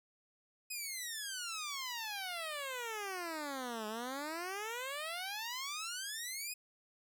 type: exponential two-way sweep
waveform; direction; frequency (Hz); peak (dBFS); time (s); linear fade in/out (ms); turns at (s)
10% pulse; down then up; 2536 to 210 to 2536; -31; 0.7-6.54; 10; 3.87
effects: none